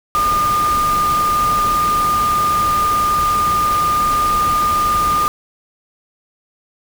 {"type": "tone in noise", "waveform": "sine", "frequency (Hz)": 1212, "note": "D#6", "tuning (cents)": -46, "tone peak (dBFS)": -13, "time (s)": [0.15, 5.28], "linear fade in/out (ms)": 0, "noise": "pink", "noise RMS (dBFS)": -25, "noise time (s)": [0.15, 5.28], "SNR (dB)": 9, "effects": []}